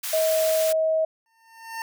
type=high-pass noise; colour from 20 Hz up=white; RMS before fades=-30 dBFS; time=0.03-0.73 s; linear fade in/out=10 ms; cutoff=1200 Hz; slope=12 dB/octave
type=tone; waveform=sine; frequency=637 Hz; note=D#5; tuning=41 cents sharp; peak=-19 dBFS; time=0.13-1.05 s; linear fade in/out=5 ms
type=tone with exponential growth; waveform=25% pulse; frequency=906 Hz; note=A#5; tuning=50 cents flat; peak=-24 dBFS; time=1.26-1.82 s; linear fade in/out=1 ms; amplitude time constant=120 ms
effects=none